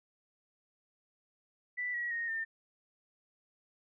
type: tone with pitch steps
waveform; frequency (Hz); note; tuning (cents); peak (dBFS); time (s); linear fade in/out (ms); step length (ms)
sine; 1976 / 1917.5 / 1860.8 / 1805.7; B6 / A#6 / A#6 / A6; 0 / +48 / -4 / +44; -33; 1.77-2.45; 20; 170
effects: none